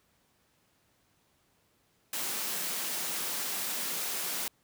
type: high-pass noise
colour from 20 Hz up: white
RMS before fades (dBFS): -34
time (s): 2.13-4.48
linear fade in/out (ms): 2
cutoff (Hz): 150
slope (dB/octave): 48
effects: pink hiss -70 dBFS RMS until 4.63 s + high-pass 60 Hz 12 dB/octave